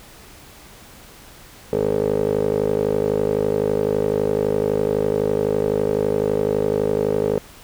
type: tone with band-pass filter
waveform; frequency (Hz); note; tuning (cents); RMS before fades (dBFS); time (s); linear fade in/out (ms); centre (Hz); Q
15% pulse; 51.91; G#1; 0; -20; 1.73-7.38; 0; 420; 5.6
effects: pink hiss -44 dBFS RMS until 7.63 s